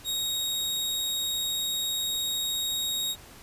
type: tone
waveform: sawtooth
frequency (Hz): 3767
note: A#7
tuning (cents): +17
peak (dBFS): -24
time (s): 0.04-3.16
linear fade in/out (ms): 50
effects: pink hiss -49 dBFS RMS until 3.42 s + resampled to 32000 Hz